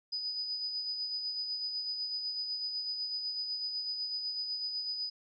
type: tone with tremolo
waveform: sine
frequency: 4978 Hz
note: D#8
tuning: in tune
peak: -32 dBFS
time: 0.12-5.1 s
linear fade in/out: 10 ms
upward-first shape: sine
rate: 8 Hz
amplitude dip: 40%
effects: none